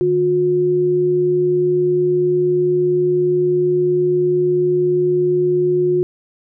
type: tone pair together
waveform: sine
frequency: 151.84 / 360.3 Hz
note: D#3 / F#4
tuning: -42 / -46 cents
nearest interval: octave + minor third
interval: 1496 cents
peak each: -24 / -13 dBFS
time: 0.01-6.03 s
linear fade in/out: 0 ms
effects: none

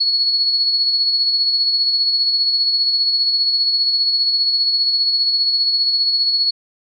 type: tone with tremolo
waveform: sine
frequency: 4371 Hz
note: C#8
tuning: 25 cents flat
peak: -12 dBFS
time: 0-6.51 s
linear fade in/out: 10 ms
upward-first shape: sine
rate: 15 Hz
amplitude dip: 40%
effects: none

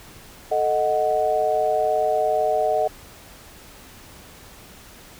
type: chord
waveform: sine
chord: D# diminished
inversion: second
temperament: equal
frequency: 440 / 622.3 / 740 Hz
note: A4 / D#5 / F#5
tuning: 0 / 0 / 0 cents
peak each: -25 / -21 / -22 dBFS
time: 0.51-2.88 s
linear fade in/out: 10 ms
effects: pink hiss -45 dBFS RMS until 5.19 s

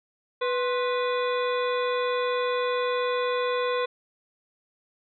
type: harmonic tone with a mistuned harmonic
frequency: 493.9 Hz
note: B4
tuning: in tune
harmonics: 1 / 2 / 3 / 4 / 5 / 7 / 8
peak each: -25 / -30 / -36 / -38 / -38 / -38 / -44 dBFS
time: 0.41-3.86 s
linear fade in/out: 10 ms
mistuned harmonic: 2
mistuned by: +110 cents
effects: none

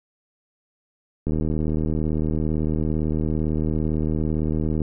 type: click train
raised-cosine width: 3 ms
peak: -12 dBFS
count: 277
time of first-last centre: 1.27-4.818 s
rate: 77.8 Hz
effects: none

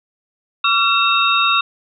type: tone cluster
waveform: sine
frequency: 1145 / 1366 / 2685 / 3724 Hz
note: D6 / F6 / E7 / A#7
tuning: -44 / -39 / +31 / -2 cents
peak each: -18 dBFS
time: 0.64-1.61 s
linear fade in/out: 5 ms
effects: none

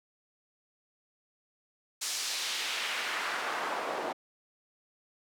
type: noise with band-pass filter sweep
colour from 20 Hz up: pink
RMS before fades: -34 dBFS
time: 2.01-4.13 s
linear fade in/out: 10 ms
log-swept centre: 6500 to 610 Hz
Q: 1.1
effects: high-pass 300 Hz 12 dB/octave

